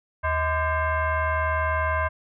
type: tone with frequency modulation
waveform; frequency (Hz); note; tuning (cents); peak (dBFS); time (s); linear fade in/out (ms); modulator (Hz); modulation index
sine; 475.3; A#4; +34; -21; 0.23-2.09; 20; 554; 2.4
effects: none